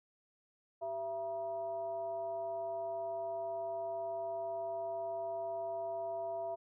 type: tone with frequency modulation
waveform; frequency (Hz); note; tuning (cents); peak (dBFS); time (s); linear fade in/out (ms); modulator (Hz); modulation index
sine; 671; E5; +31; -36; 0.81-6.56; 20; 282; 0.55
effects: none